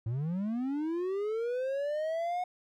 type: linear sweep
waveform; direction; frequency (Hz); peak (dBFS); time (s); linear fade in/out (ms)
triangle; up; 106.2 to 731; -28; 0.06-2.44; 5
effects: none